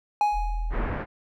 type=tone with exponential decay; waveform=triangle; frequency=833 Hz; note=G#5; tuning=5 cents sharp; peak=-15 dBFS; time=0.21-0.9 s; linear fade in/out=1 ms; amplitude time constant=150 ms
type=tone; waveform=sine; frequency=40.99 Hz; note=E1; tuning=9 cents flat; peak=-25 dBFS; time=0.32-0.91 s; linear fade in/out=50 ms
type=low-pass noise; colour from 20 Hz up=pink; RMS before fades=-30 dBFS; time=0.7-1.06 s; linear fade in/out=50 ms; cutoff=1900 Hz; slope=24 dB/octave
effects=none